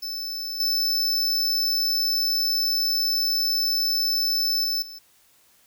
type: tone with level steps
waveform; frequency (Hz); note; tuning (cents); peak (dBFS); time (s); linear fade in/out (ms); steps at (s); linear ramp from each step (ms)
square; 5274; E8; 0; -29 / -21 / -23 / -38; 0.02-4.99; 10; 0.6 / 4.64 / 4.82; 2
effects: white hiss -59 dBFS RMS until 5.66 s